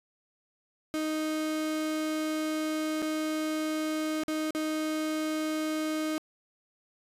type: tone with dropouts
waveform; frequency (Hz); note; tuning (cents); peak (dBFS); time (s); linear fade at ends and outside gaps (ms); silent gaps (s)
35% pulse; 311.1; D#4; 0; -27; 0.94-6.18; 0; 3.02-3.025 / 4.235-4.281 / 4.507-4.549
effects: resampled to 32000 Hz